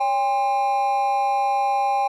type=tone with amplitude modulation; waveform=triangle; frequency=803 Hz; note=G5; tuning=41 cents sharp; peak=-13 dBFS; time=0-2.08 s; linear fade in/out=10 ms; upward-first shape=sine; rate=241 Hz; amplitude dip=70%; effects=none